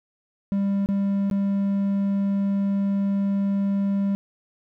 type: tone with dropouts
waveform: triangle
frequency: 198.3 Hz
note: G3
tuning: 20 cents sharp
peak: -18 dBFS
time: 0.52-4.15 s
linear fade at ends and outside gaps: 0 ms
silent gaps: 0.86-0.888 / 1.3-1.312 s
effects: none